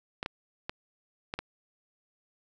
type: clicks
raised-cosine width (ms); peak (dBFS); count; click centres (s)
0.3; -17; 5; 0.229 / 0.261 / 0.695 / 1.339 / 1.39
effects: none